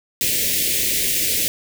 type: band-stop noise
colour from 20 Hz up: white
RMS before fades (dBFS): -20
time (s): 0.21-1.48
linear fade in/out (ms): 0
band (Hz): 570 to 1900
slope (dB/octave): 48
effects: none